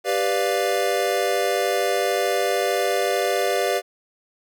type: chord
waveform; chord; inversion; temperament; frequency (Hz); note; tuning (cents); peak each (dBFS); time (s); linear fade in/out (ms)
square; G dominant seventh; none; equal; 392 / 493.9 / 587.3 / 698.5; G4 / B4 / D5 / F5; 0 / 0 / 0 / 0; -26; 0.04-3.82; 50
effects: none